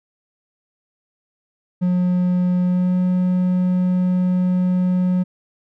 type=tone with pitch glide; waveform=triangle; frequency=180 to 181.88 Hz; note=F#3 to F#3; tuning=-47 to -29 cents; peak=-13 dBFS; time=1.81-5.24 s; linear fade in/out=20 ms; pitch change=+18 cents; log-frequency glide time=2.65-2.96 s; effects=none